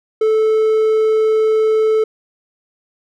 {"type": "tone", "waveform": "triangle", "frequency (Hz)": 437.2, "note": "A4", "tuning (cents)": -11, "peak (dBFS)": -9, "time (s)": [0.21, 2.04], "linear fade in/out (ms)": 5, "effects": []}